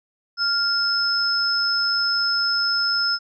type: tone pair together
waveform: sine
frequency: 1396.9 / 5201 Hz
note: F6 / E8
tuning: 0 / -24 cents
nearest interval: octave + major seventh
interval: 2276 cents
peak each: -23 / -20 dBFS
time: 0.37-3.19 s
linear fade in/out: 50 ms
effects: none